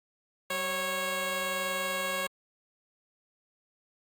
10% pulse tone pair together, 190 / 549.3 Hz, F#3 / C#5, +46 / -16 cents, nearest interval octave + tritone, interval 1838 cents, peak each -31 / -22 dBFS, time 0.5-2.27 s, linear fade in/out 5 ms, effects Opus 48 kbps

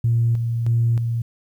sine tone with tremolo, 116.54 Hz, A#2, in tune, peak -14 dBFS, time 0.04-1.22 s, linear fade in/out 5 ms, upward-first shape square, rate 1.6 Hz, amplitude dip 45%, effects tanh soft clip ceiling -10 dBFS + 9-bit

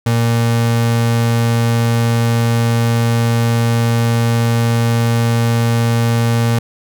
35% pulse tone, 116.54 Hz, A#2, in tune, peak -10 dBFS, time 0.06-6.59 s, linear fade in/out 5 ms, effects none

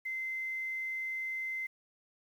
sine tone, 2070 Hz, C7, 19 cents flat, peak -34 dBFS, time 0.05-1.67 s, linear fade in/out 10 ms, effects 10-bit

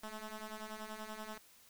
10% pulse ring-modulated tone, 215.9 Hz, A3, 33 cents flat, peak -33 dBFS, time 0.03-1.38 s, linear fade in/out 5 ms, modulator 437 Hz, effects white hiss -63 dBFS RMS until 1.69 s

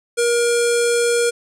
square tone with low-pass filter, 474.4 Hz, A#4, 30 cents sharp, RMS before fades -17 dBFS, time 0.17-1.31 s, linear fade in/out 20 ms, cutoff 8900 Hz, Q 3.8, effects none

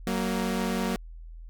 sawtooth tone pair together, 187.38 / 233.1 Hz, F#3 / A#3, +22 / 0 cents, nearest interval major third, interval 378 cents, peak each -25 dBFS, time 0.07-0.96 s, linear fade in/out 0 ms, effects added 41 Hz sine -40 dBFS peak until 1.49 s

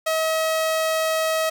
sawtooth tone, 639 Hz, D#5, 46 cents sharp, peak -16 dBFS, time 0.06-1.5 s, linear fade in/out 10 ms, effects none

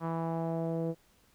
sawtooth tone with low-pass filter sweep, 164.81 Hz, E3, in tune, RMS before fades -33 dBFS, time 0-0.95 s, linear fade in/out 50 ms, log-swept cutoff 1100 to 490 Hz, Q 2.7, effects pink hiss -66 dBFS RMS until 1.34 s

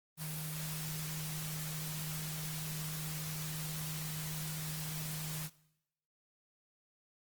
sine tone in noise, 155.56 Hz, D#3, in tune, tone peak -40 dBFS, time 0.17-5.5 s, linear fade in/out 50 ms, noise white, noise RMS -43 dBFS, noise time 0.17-5.5 s, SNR 0 dB, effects noise-tail reverb RT60 0.8 s tail -20 dB re dry + Opus 24 kbps

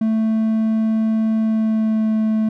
triangle tone with pitch glide, 220.8 to 218.4 Hz, A3 to A3, +6 to -13 cents, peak -13 dBFS, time 0.01-2.49 s, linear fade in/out 5 ms, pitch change -19 cents, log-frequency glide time 1.39-2.13 s, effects none

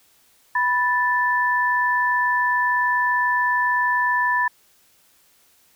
sine tone pair together, 985.1 / 1758 Hz, B5 / A6, -5 / -2 cents, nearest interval minor seventh, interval 1003 cents, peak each -20 dBFS, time 0.55-4.48 s, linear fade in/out 5 ms, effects white hiss -58 dBFS RMS until 5.75 s

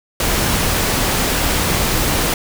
pink noise, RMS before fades -17 dBFS, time 0.2-2.34 s, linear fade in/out 2 ms, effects none

